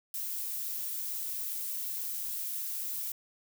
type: noise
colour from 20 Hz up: violet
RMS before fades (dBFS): -36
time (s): 0.14-3.12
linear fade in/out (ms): 2
effects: none